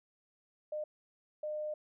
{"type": "tone bursts at uneven times", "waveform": "sine", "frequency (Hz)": 607, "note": "D#5", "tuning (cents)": -43, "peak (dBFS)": -35, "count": 2, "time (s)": [[0.72, 0.84], [1.43, 1.74]], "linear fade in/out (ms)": 5, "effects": []}